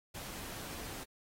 pink noise, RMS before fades -45 dBFS, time 0.14-1.04 s, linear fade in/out 10 ms, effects AAC 48 kbps

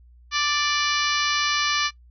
harmonic tone, 587.3 Hz, D5, in tune, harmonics 2 / 3 / 4 / 5 / 6 / 7 / 8 / 9 / 10, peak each -26 / -28 / -29 / -30 / -31 / -31 / -32 / -33 / -33 dBFS, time 0.31-1.91 s, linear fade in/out 50 ms, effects noise-tail reverb RT60 0.1 s tail -18 dB re dry + added 60 Hz sine -48 dBFS peak until 2.1 s

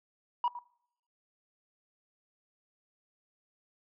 sine tone with echo, 964 Hz, B5, 42 cents flat, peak -23 dBFS, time 0.44-0.48 s, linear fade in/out 2 ms, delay 110 ms, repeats 1, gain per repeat -15 dB, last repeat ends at 0.59 s, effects noise-tail reverb RT60 0.7 s tail -23 dB re dry + tanh soft clip ceiling -24 dBFS

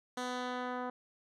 10% pulse tone with low-pass filter sweep, 249.6 Hz, B3, 19 cents sharp, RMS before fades -38 dBFS, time 0.17-0.9 s, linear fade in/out 5 ms, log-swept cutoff 8500 to 1200 Hz, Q 0.86, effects none

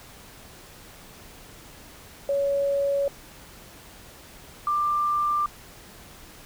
sine tone pair in turn, 560 / 1186.6 Hz, C#5 / D6, +18 / +18 cents, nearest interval octave + minor second, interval 1300 cents, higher second, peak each -21 dBFS, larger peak neither, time 2.29-3.08 / 4.67-5.46 s, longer neither, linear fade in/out 2 ms, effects pink hiss -47 dBFS RMS until 6.45 s

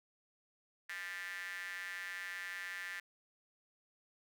square tone with high-pass filter, 92.8 Hz, F#2, 6 cents sharp, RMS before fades -44 dBFS, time 0.89-3 s, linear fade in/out 5 ms, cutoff 1800 Hz, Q 7, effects none

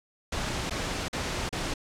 pink noise with dropouts, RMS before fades -31 dBFS, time 0.32-1.74 s, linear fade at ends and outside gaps 5 ms, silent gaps 0.698-0.707 / 1.084-1.129 / 1.492-1.526 s, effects low-pass 7000 Hz 12 dB/octave

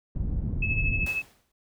pink low-pass noise, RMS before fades -28 dBFS, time 0.15-1.06 s, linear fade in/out 2 ms, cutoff 150 Hz, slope 12 dB/octave
sine tone with tremolo, 2596 Hz, E7, 27 cents flat, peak -24 dBFS, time 0.62-1.22 s, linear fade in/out 5 ms, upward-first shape sine, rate 13 Hz, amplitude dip 60%
pink noise with exponential decay, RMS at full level -37 dBFS, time 1.06-1.52 s, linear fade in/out 5 ms, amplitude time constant 100 ms
effects none

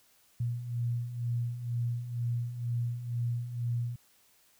sine beating tone pair, 117.8 / 119.9 Hz, A#2 / A#2, +19 / +49 cents, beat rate 2.1 Hz, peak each -37 / -31 dBFS, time 0.4-3.96 s, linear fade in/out 5 ms, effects white hiss -65 dBFS RMS until 4.59 s

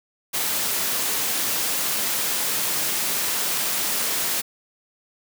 white high-pass noise, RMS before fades -24 dBFS, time 0.33-4.42 s, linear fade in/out 20 ms, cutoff 140 Hz, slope 12 dB/octave, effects none

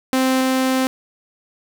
sawtooth tone pair in turn, 260.8 / 260.8 Hz, C4 / C4, -5 / -5 cents, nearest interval unison, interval 0 cents, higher neither, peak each -11 / -12 dBFS, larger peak first, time 0.13-0.41 / 0.41-0.87 s, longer second, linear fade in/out 0 ms, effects 8-bit

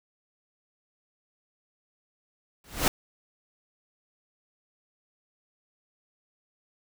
pink noise with exponential growth, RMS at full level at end -19 dBFS, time 2.64-2.88 s, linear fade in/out 2 ms, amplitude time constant 52 ms, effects none

